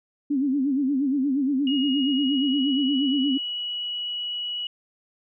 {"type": "tone with vibrato", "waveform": "sine", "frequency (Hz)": 274, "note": "C#4", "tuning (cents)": -20, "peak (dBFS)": -20, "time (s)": [0.3, 3.38], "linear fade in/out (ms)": 10, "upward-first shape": "sine", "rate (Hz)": 8.5, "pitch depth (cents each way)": 120}
{"type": "tone with pitch glide", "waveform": "sine", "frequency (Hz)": [2880, 2927], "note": ["F#7", "F#7"], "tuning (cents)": [-47, -19], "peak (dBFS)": -27, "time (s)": [1.67, 4.67], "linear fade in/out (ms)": 2, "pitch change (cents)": 28, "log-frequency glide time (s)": [1.98, 2.92]}
{"effects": []}